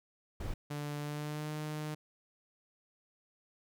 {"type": "noise", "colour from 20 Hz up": "brown", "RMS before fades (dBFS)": -37, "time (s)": [0.4, 0.54], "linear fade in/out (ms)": 5}
{"type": "tone with pitch glide", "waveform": "sawtooth", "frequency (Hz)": [146.83, 152.36], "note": ["D3", "D#3"], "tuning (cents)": [0, -36], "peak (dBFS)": -33, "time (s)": [0.7, 1.95], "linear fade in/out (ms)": 10, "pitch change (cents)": 64, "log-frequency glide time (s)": [1, 1.51]}
{"effects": []}